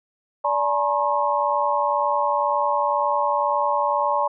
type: tone cluster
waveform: sine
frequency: 582 / 854 / 956 / 1076 Hz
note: D5 / G#5 / A#5 / C6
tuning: -16 / +48 / +43 / +48 cents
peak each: -24 dBFS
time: 0.44-4.28 s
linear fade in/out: 10 ms
effects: none